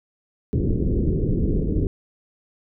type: low-pass noise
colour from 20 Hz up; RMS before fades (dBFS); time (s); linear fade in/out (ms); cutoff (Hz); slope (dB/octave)
pink; -21; 0.53-1.87; 0; 440; 48
effects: none